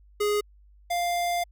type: tone pair in turn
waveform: square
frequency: 415.3 / 698.4 Hz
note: G#4 / F5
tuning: 0 / 0 cents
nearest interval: major sixth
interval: 900 cents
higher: second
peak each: -23 / -25 dBFS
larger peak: first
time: 0.2-0.41 / 0.9-1.44 s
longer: second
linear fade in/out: 10 ms
effects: added 50 Hz sine -52 dBFS peak until 1.51 s